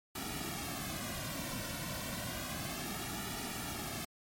pink noise with flanger, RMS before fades -40 dBFS, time 0.15-4.05 s, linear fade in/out 5 ms, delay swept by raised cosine 1.9 to 2.44 ms, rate 0.31 Hz, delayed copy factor -0.8, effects MP3 64 kbps

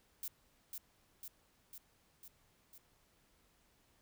violet noise with echo, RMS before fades -42 dBFS, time 0.23-0.28 s, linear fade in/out 2 ms, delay 500 ms, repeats 5, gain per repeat -3 dB, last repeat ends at 2.78 s, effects pink hiss -72 dBFS RMS until 4.01 s

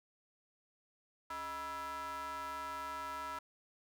square ring-modulated tone, 174.61 Hz, F3, in tune, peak -38 dBFS, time 1.3-3.39 s, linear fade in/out 5 ms, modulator 1150 Hz, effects none

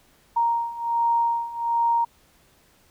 sine beating tone pair, 932.3 / 933.6 Hz, A#5 / A#5, 0 / +2 cents, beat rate 1.3 Hz, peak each -25 / -22 dBFS, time 0.36-2.05 s, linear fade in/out 10 ms, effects pink hiss -59 dBFS RMS until 2.9 s

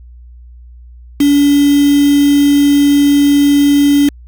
sine tone with quantisation, 286.1 Hz, D4, 45 cents flat, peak -6 dBFS, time 1.2-4.09 s, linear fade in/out 5 ms, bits 3, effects added 60 Hz sine -33 dBFS peak until 4.27 s

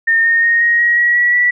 sine tone with pitch steps, 1823 / 1841 / 1859.2 / 1877.5 / 1896 / 1914.7 / 1933.6 / 1952.7 Hz, A#6 / A#6 / A#6 / A#6 / A#6 / A#6 / B6 / B6, -39 / -22 / -5 / +12 / +29 / +46 / -37 / -20 cents, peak -9 dBFS, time 0.07-1.51 s, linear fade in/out 10 ms, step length 180 ms, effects none

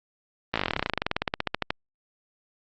slowing click train, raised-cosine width 0.3 ms, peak -8 dBFS, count 29, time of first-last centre 0.54-1.705 s, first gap 17 ms, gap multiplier 1.06, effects low-pass 5000 Hz 12 dB/octave + Opus 32 kbps

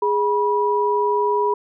sine tone pair together, 414.1 / 973 Hz, G#4 / B5, -5 / -26 cents, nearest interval octave + minor third, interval 1479 cents, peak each -19 dBFS, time 0.02-1.54 s, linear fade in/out 5 ms, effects none

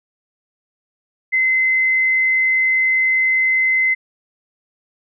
sine tone, 2055 Hz, C7, 32 cents flat, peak -13 dBFS, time 1.32-3.95 s, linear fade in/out 20 ms, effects none

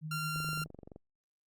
sine tone with tremolo, 155.56 Hz, D#3, in tune, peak -35 dBFS, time 0.01-0.68 s, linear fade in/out 50 ms, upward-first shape triangle, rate 8.9 Hz, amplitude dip 40%
sawtooth tone, 1383 Hz, F6, 17 cents flat, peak -32 dBFS, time 0.11-0.64 s, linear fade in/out 5 ms
click train, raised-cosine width 2 ms, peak -35 dBFS, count 15, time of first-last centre 0.36-0.961 s, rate 23.3 Hz
effects Opus 48 kbps

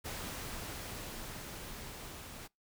pink noise with level ramp, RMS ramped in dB -41 to -48 dBFS, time 0.04-2.48 s, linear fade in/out 20 ms, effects noise-tail reverb RT60 0.2 s tail -26 dB re dry

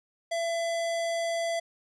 square tone, 671 Hz, E5, 31 cents sharp, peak -28 dBFS, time 0.31-1.6 s, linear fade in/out 10 ms, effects resampled to 22050 Hz + 11-bit

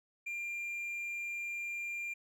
triangle tone, 2390 Hz, D7, 30 cents sharp, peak -35 dBFS, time 0.26-2.14 s, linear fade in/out 10 ms, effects none

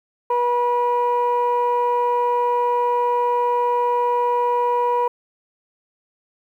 sine tone pair together, 485 / 970 Hz, B4 / B5, -31 / -31 cents, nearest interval octave, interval 1200 cents, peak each -19 / -17 dBFS, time 0.3-5.08 s, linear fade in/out 5 ms, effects tanh soft clip ceiling -12 dBFS + 9-bit

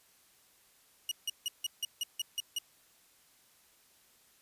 sawtooth tone bursts, 2887 Hz, F#7, 43 cents flat, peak -28 dBFS, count 9, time 1.09-2.586 s, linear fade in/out 2 ms, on 24 ms, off 160 ms, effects white hiss -65 dBFS RMS until 4.41 s + resampled to 32000 Hz

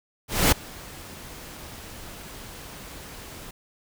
pink noise with ADSR envelope, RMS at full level -17 dBFS, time 0.28-3.51 s, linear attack 240 ms, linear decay 7 ms, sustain -24 dB, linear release 5 ms, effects none

